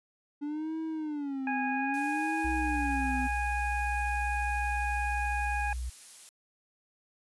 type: tone with vibrato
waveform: triangle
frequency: 287.5 Hz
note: D4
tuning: 37 cents flat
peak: -30 dBFS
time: 0.41-3.28 s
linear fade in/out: 20 ms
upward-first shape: sine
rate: 0.62 Hz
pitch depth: 190 cents each way
type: harmonic tone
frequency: 824 Hz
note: G#5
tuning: 14 cents flat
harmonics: 1 / 2 / 3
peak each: -32 / -35 / -37 dBFS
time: 1.47-5.73 s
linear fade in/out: 2 ms
type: noise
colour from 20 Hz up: blue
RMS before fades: -47 dBFS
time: 1.94-6.29 s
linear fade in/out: 0 ms
type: tone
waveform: sine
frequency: 61.6 Hz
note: B1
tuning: 4 cents flat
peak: -32 dBFS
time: 2.44-5.9 s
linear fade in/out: 10 ms
effects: resampled to 24000 Hz